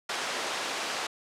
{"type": "band-pass noise", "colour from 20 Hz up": "pink", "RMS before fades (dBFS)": -33, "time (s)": [0.09, 1.07], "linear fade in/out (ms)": 5, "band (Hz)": [540, 6500], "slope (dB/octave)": 12, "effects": ["low-pass 11000 Hz 12 dB/octave"]}